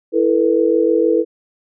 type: chord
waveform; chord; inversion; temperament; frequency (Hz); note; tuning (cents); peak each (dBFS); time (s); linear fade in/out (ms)
sine; E suspended fourth; none; equal with one note detuned; 329.6 / 440 / 486.5; E4 / A4 / B4; 0 / 0 / -26; -16; 0.12-1.25; 50
effects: none